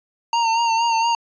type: tone with vibrato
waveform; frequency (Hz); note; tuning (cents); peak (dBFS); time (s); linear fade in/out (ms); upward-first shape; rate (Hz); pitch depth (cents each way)
square; 919; A#5; -25; -17; 0.33-1.15; 2; sine; 4.3; 39
effects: resampled to 16000 Hz